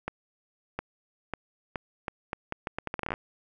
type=accelerating click train; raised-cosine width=0.5 ms; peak=-16 dBFS; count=19; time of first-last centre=0.08-3.139 s; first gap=710 ms; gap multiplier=0.77; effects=none